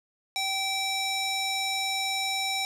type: tone with band-pass filter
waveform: square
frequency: 774 Hz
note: G5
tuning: 22 cents flat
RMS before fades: -29 dBFS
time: 0.36-2.65 s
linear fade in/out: 0 ms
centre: 4500 Hz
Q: 1
effects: none